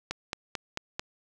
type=click train; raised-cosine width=0.2 ms; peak=-14 dBFS; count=5; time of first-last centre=0.11-0.995 s; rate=4.52 Hz; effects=none